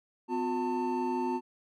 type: tone cluster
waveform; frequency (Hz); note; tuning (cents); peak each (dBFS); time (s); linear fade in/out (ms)
triangle; 253.2 / 358.9 / 894; B3 / F4 / A5; +43 / +47 / +27; -31; 0.28-1.41; 50
effects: none